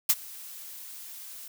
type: noise with ADSR envelope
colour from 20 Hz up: blue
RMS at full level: -19 dBFS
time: 0.09-1.48 s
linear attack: 9 ms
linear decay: 44 ms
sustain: -24 dB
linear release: 4 ms
effects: none